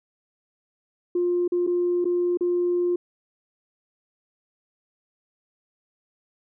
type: tone with dropouts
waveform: sine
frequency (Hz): 352.7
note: F4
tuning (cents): +17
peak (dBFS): -19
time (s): 1.15-2.96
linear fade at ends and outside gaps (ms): 5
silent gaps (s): 1.479-1.52 / 1.667-1.673 / 2.045-2.053 / 2.373-2.408
effects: tanh soft clip ceiling -15 dBFS